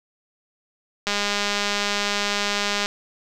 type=click train; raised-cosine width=0.2 ms; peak=-6 dBFS; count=366; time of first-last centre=1.07-2.859 s; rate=204 Hz; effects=none